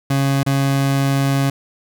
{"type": "tone with dropouts", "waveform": "30% pulse", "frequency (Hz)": 137.6, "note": "C#3", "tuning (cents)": -12, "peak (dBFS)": -12, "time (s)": [0.1, 1.5], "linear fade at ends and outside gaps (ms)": 5, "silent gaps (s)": [0.432, 0.463], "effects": []}